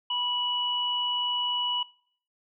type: tone pair together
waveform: sine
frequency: 978.6 / 2941 Hz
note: B5 / F#7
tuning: -16 / -11 cents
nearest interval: octave + perfect fifth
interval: 1905 cents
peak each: -32 / -27 dBFS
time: 0.1-1.83 s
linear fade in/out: 5 ms
effects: noise-tail reverb RT60 0.6 s tail -22 dB re dry